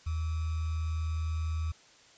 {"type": "tone with sample-and-hold", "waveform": "sine", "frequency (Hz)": 80.1, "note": "E2", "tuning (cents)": -49, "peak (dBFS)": -29, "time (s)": [0.06, 1.72], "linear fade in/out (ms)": 10, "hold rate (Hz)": 1225, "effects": ["white hiss -58 dBFS RMS until 2.17 s", "resampled to 16000 Hz"]}